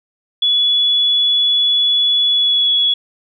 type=tone with pitch glide; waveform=sine; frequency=3410 to 3373 Hz; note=G#7 to G#7; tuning=+45 to +26 cents; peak=-11 dBFS; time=0.42-2.94 s; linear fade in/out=5 ms; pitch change=-19 cents; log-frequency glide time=2.26-2.74 s; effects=none